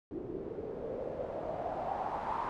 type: noise with low-pass filter sweep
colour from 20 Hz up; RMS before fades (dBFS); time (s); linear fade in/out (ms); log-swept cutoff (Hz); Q
white; -38; 0.11-2.49; 0; 340 to 1000; 5
effects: none